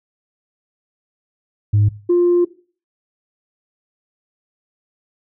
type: tone pair in turn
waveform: sine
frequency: 103.83 / 350.7 Hz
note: G#2 / F4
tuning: 0 / +7 cents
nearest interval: octave + major sixth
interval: 2107 cents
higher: second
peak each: -9 dBFS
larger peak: neither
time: 1.73-1.89 / 2.09-2.45 s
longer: second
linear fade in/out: 10 ms
effects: noise-tail reverb RT60 0.4 s tail -18 dB re dry + tanh soft clip ceiling -8 dBFS